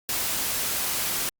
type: noise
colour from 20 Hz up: white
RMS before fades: -27 dBFS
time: 0.09-1.29 s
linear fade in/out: 0 ms
effects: Opus 48 kbps